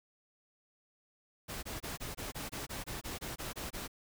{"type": "noise bursts", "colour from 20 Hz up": "pink", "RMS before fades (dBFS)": -41, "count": 14, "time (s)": [1.48, 3.879], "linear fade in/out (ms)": 20, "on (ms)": 150, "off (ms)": 23, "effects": []}